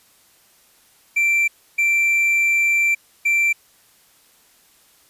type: tone bursts at uneven times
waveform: triangle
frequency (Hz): 2349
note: D7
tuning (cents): 0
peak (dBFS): -13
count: 3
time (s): 1.16-1.48 / 1.78-2.95 / 3.25-3.53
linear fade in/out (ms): 10
effects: white hiss -55 dBFS RMS until 5.09 s + resampled to 32000 Hz